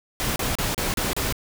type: noise bursts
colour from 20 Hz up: pink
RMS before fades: -25 dBFS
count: 6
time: 0.2-1.325 s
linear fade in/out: 0 ms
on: 160 ms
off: 33 ms
effects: none